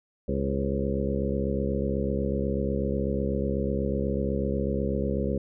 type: harmonic tone with a mistuned harmonic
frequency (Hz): 68.1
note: C#2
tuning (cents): -30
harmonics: 1 / 2 / 3 / 4 / 5 / 6 / 7 / 8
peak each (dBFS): -31 / -33 / -30 / -36 / -36 / -33 / -34 / -35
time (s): 0.28-5.38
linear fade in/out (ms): 5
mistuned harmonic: 7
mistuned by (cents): +49
effects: none